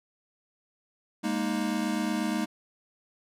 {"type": "chord", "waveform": "square", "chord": "Ab suspended second", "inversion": "none", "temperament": "equal with one note detuned", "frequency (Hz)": [204.8, 233.1, 311.1], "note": ["Ab3", "Bb3", "Eb4"], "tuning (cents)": [-24, 0, 0], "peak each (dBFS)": -32, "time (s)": [1.23, 2.46], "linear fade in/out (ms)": 20, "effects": ["low-pass 12000 Hz 12 dB/octave"]}